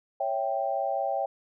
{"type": "chord", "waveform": "sine", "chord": "C# diminished", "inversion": "none", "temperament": "equal", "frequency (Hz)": [554.4, 659.3, 784], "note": ["C#5", "E5", "G5"], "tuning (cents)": [0, 0, 0], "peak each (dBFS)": [-31, -31, -29], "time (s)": [0.2, 1.26], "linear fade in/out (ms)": 5, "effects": []}